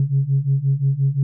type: beating tone pair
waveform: sine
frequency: 134.1 / 139.8 Hz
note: C3 / C#3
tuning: +43 / +15 cents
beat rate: 5.7 Hz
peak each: -19 / -17 dBFS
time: 0-1.23 s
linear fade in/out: 2 ms
effects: tanh soft clip ceiling -9 dBFS